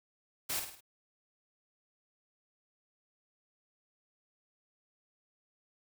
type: noise with echo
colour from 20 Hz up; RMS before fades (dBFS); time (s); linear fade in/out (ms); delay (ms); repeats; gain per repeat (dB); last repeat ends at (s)
white; -35; 0.49-0.6; 10; 52; 4; -6; 0.808
effects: none